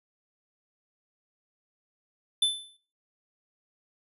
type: tone with exponential decay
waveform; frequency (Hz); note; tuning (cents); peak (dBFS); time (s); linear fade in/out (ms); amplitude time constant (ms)
square; 3520; A7; 0; -19; 2.42-2.77; 5; 74
effects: noise-tail reverb RT60 0.4 s tail -22 dB re dry + resampled to 32000 Hz